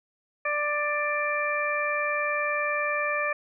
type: harmonic tone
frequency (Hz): 590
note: D5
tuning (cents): +8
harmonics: 1 / 2 / 3 / 4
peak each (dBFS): -30 / -30 / -30 / -30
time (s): 0.45-3.33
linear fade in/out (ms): 5
effects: none